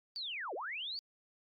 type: linear two-way sweep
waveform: sine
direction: down then up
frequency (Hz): 4675 to 334.2 to 4675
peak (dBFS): -38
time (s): 0.16-0.99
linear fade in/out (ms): 0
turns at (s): 0.54
effects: Opus 48 kbps